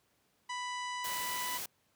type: harmonic tone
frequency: 990 Hz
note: B5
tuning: 4 cents sharp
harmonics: 1 / 2 / 3 / 4 / 5 / 6 / 7 / 8 / 9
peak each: -38 / -42 / -46 / -51 / -53 / -52 / -56 / -57 / -58 dBFS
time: 0.49-1.58 s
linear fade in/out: 10 ms
type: noise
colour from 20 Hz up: white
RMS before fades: -40 dBFS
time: 1.04-1.66 s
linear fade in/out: 5 ms
effects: pink hiss -73 dBFS RMS until 1.95 s + high-pass 100 Hz 12 dB/octave